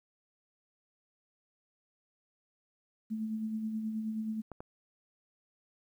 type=tone with tremolo; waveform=sine; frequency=218.9 Hz; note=A3; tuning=9 cents flat; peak=-31 dBFS; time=3.1-4.42 s; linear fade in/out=20 ms; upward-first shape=sine; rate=9.4 Hz; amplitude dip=40%
type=clicks; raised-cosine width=1 ms; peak=-29 dBFS; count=2; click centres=4.517 / 4.605 s
effects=11-bit